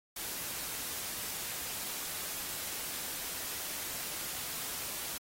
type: noise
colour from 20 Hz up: white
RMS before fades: -39 dBFS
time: 0.16-5.18 s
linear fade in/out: 5 ms
effects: AAC 48 kbps